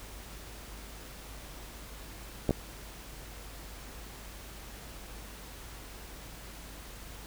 clicks, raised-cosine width 2 ms, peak -13 dBFS, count 2, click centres 2.493 / 2.508 s, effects added 51 Hz sine -47 dBFS peak until 7.26 s + pink hiss -48 dBFS RMS until 7.26 s

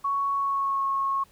sine tone with pitch glide, 1113 to 1093.2 Hz, C#6 to C#6, +7 to -24 cents, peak -23 dBFS, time 0.04-1.24 s, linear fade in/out 10 ms, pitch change -31 cents, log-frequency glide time 0.34-0.85 s, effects pink hiss -59 dBFS RMS until 1.31 s

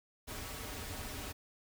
pink noise with comb filter, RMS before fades -43 dBFS, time 0.27-1.33 s, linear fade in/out 20 ms, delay 5.8 ms, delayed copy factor -0.6, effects none

